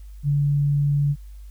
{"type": "tone", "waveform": "sine", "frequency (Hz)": 143.7, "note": "D3", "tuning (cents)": -37, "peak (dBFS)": -17, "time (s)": [0.23, 1.16], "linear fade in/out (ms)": 50, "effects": ["added 50 Hz sine -37 dBFS peak until 1.5 s", "white hiss -61 dBFS RMS until 1.5 s"]}